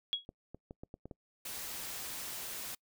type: tone with exponential decay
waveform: sine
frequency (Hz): 3322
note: G#7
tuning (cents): 0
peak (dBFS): -26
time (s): 0.13-0.25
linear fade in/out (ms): 0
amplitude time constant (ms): 26
type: clicks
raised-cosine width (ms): 2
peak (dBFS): -32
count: 7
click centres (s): 0.291 / 0.546 / 0.709 / 0.835 / 0.941 / 1.056 / 1.112
type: noise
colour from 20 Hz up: white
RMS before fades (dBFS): -42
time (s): 1.45-2.75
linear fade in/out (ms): 5
effects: noise-tail reverb RT60 0.1 s tail -26 dB re dry